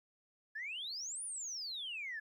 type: exponential two-way sweep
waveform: sine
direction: up then down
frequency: 1676 to 9956 to 1676 Hz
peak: -39 dBFS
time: 0.55-2.2 s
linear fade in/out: 10 ms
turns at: 1.24 s
effects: tanh soft clip ceiling -35 dBFS + 13-bit